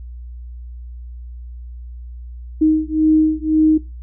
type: beating tone pair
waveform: sine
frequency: 311.1 / 313 Hz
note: D#4 / D#4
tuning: 0 / +10 cents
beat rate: 1.9 Hz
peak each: -15 dBFS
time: 2.61-3.78 s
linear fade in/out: 10 ms
effects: noise-tail reverb RT60 0.2 s tail -17 dB re dry + added 60 Hz sine -30 dBFS peak until 4.02 s